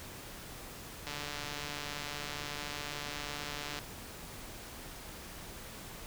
click train, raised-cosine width 0.2 ms, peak -22 dBFS, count 398, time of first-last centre 1.07-3.789 s, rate 146 Hz, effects pink hiss -47 dBFS RMS until 6.06 s

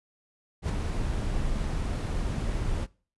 brown noise with ADSR envelope, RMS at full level -24 dBFS, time 0.62-2.87 s, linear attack 74 ms, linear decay 6 ms, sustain -5 dB, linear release 38 ms, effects noise-tail reverb RT60 0.4 s tail -23 dB re dry + resampled to 24000 Hz

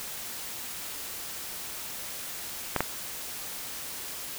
clicks, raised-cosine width 0.5 ms, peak -9 dBFS, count 2, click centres 2.763 / 2.806 s, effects white hiss -38 dBFS RMS until 4.38 s

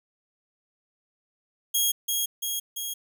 10% pulse tone with echo, 3278 Hz, G#7, 23 cents flat, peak -13 dBFS, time 1.74-1.92 s, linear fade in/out 10 ms, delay 340 ms, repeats 3, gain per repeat -3 dB, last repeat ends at 2.94 s, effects none

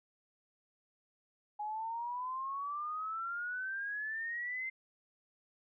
sine exponential sweep, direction up, 830.6 to 2093 Hz, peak -36 dBFS, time 1.59-4.7 s, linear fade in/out 10 ms, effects none

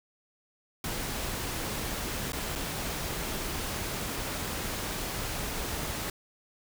pink noise with dropouts, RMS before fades -34 dBFS, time 0.84-6.1 s, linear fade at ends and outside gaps 2 ms, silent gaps 2.321-2.331 / 2.554-2.558 s, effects none

